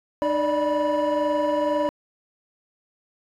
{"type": "tone cluster", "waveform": "triangle", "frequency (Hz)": [303.3, 583, 605, 977], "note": ["D#4", "D5", "D#5", "B5"], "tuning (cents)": [-44, -13, -49, -19], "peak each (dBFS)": [-24, -20, -27, -24], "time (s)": [0.22, 1.89], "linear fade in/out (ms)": 0, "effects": ["tanh soft clip ceiling -13 dBFS"]}